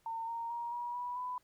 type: tone with pitch steps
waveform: sine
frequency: 909 / 926 / 943.2 / 960.8 / 978.8 / 997 Hz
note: A#5 / A#5 / A#5 / B5 / B5 / B5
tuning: -44 / -12 / +20 / -48 / -16 / +16 cents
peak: -36 dBFS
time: 0.06-1.38 s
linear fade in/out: 2 ms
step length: 220 ms
effects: pink hiss -72 dBFS RMS until 1.43 s